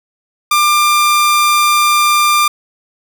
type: tone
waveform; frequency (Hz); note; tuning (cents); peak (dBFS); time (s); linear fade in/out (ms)
sawtooth; 1193; D6; +27; -5; 0.51-2.48; 5
effects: none